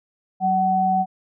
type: tone pair together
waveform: sine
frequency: 188.1 / 752.4 Hz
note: F#3 / F#5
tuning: +29 / +29 cents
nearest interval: 2 octaves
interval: 2400 cents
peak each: -24 / -17 dBFS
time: 0.4-1.06 s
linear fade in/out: 50 ms
effects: none